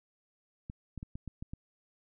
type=clicks; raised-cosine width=5 ms; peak=-28 dBFS; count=7; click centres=0.699 / 0.977 / 1.029 / 1.155 / 1.277 / 1.425 / 1.535 s; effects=none